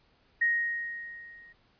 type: tone with level ramp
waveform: sine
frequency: 1873 Hz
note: A#6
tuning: 8 cents sharp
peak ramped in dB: -21 to -51 dBFS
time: 0.41-1.53 s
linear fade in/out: 10 ms
effects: pink hiss -66 dBFS RMS until 1.79 s + resampled to 11025 Hz